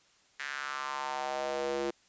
square tone with high-pass filter sweep, 69.4 Hz, C#2, 3 cents sharp, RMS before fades -35 dBFS, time 0.39-1.91 s, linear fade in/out 10 ms, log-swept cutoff 1800 to 380 Hz, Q 3.4, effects white hiss -65 dBFS RMS until 2.08 s + resampled to 16000 Hz

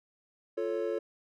triangle chord, F augmented, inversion none, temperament equal, 349.2 / 440 / 554.4 Hz, F4 / A4 / C#5, 0 / 0 / 0 cents, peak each -33 / -31 / -33 dBFS, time 0.57-0.99 s, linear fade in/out 10 ms, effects none

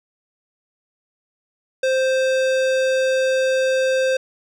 sine tone with hard clipping, 523.3 Hz, C5, in tune, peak -18 dBFS, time 1.83-4.17 s, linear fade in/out 5 ms, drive 18 dB, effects none

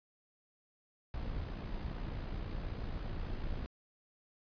brown noise with amplitude modulation, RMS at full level -37 dBFS, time 1.14-3.66 s, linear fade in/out 0 ms, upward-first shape sine, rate 58.4 Hz, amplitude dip 45%, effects resampled to 11025 Hz

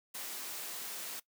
white high-pass noise, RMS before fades -42 dBFS, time 0.14-1.2 s, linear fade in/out 10 ms, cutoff 230 Hz, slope 12 dB/octave, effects noise-tail reverb RT60 0.1 s tail -19 dB re dry

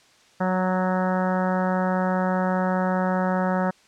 harmonic tone with a mistuned harmonic, 185 Hz, F#3, in tune, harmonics 1 / 2 / 3 / 4 / 5 / 6 / 7 / 8 / 9 / 10, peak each -23 / -34 / -27 / -30 / -30 / -39 / -33 / -36 / -37 / -41 dBFS, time 0.4-3.71 s, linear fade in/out 10 ms, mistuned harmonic 2, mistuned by -18 cents, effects white hiss -56 dBFS RMS until 3.87 s + low-pass 6000 Hz 12 dB/octave

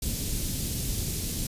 pink band-stop noise, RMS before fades -30 dBFS, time 0.02-1.47 s, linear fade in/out 5 ms, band 250 to 4900 Hz, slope 12 dB/octave, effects resampled to 32000 Hz

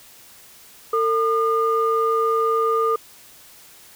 sine tone pair together, 451.1 / 1213 Hz, A4 / D#6, +43 / -44 cents, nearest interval octave + perfect fourth, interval 1713 cents, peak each -19 dBFS, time 0.93-2.96 s, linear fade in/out 5 ms, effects tanh soft clip ceiling -9 dBFS + white hiss -47 dBFS RMS until 3.95 s

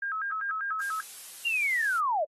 sine tone with vibrato, 1441 Hz, F#6, 46 cents flat, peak -29 dBFS, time 0.02-1.01 s, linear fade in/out 5 ms, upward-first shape square, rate 5.1 Hz, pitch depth 190 cents each way
blue noise, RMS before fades -42 dBFS, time 0.81-1.99 s, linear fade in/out 5 ms
sine linear sweep, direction down, 2838 to 559 Hz, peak -24 dBFS, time 1.45-2.25 s, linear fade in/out 10 ms
effects AAC 32 kbps

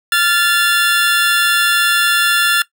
25% pulse tone pair together, 1387 / 1743 Hz, F6 / A6, -12 / -17 cents, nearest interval major third, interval 395 cents, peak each -10 dBFS, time 0.12-2.62 s, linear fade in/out 2 ms, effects noise-tail reverb RT60 0.1 s tail -18 dB re dry

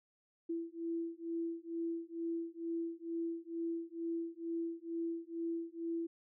sine beating tone pair, 332.5 / 334.7 Hz, E4 / E4, +15 / +26 cents, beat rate 2.2 Hz, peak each -40 / -40 dBFS, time 0.49-6.07 s, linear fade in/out 10 ms, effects none

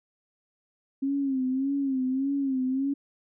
sine tone with vibrato, 268.3 Hz, C4, 44 cents sharp, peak -24 dBFS, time 1.02-2.94 s, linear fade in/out 10 ms, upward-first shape sine, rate 1.7 Hz, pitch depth 78 cents each way, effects none

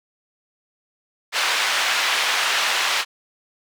white band-pass noise, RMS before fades -21 dBFS, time 1.32-3.05 s, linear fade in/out 50 ms, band 880 to 3300 Hz, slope 12 dB/octave, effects none

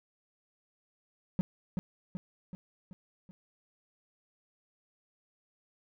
triangle tone with echo, 183.3 Hz, F#3, 16 cents flat, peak -22 dBFS, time 1.39-1.41 s, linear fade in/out 0 ms, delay 380 ms, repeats 5, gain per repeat -5 dB, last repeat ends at 3.31 s, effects none

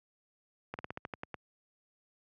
slowing click train, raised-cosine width 0.5 ms, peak -23 dBFS, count 9, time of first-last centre 0.74-1.343 s, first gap 49 ms, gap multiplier 1.12, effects high-pass 80 Hz 12 dB/octave

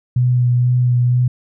sine tone with vibrato, 123.6 Hz, B2, 2 cents sharp, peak -11 dBFS, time 0.16-1.28 s, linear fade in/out 5 ms, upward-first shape sine, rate 2.1 Hz, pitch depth 16 cents each way, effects none

